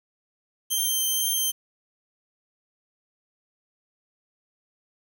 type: tone with vibrato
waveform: 5% pulse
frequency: 3136 Hz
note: G7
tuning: in tune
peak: -15 dBFS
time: 0.7-1.52 s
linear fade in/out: 20 ms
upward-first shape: triangle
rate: 2.1 Hz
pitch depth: 15 cents each way
effects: 8-bit